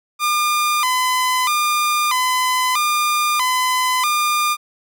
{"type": "tone with vibrato", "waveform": "sawtooth", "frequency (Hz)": 1105, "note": "C#6", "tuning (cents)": -6, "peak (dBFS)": -12, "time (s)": [0.19, 4.57], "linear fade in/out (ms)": 50, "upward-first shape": "square", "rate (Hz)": 0.78, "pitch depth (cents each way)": 150, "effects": []}